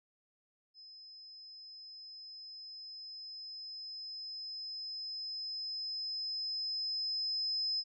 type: tone with level ramp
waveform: sine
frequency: 5100 Hz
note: D#8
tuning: 42 cents sharp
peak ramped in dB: -51 to -31 dBFS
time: 0.74-7.84 s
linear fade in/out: 50 ms
effects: none